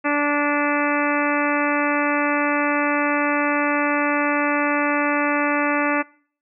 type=harmonic tone; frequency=291.3 Hz; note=D4; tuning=14 cents flat; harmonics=1 / 2 / 3 / 4 / 5 / 6 / 7 / 8 / 9; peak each=-22 / -25 / -27 / -26 / -28 / -28 / -28 / -32 / -30 dBFS; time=0.04-6.03 s; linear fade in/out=20 ms; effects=noise-tail reverb RT60 0.5 s tail -23 dB re dry